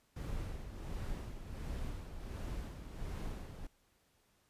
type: noise with tremolo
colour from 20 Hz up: brown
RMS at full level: -40 dBFS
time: 0.16-3.67 s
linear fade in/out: 5 ms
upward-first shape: sine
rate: 1.4 Hz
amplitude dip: 55%
effects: pink hiss -73 dBFS RMS until 4.49 s + resampled to 32000 Hz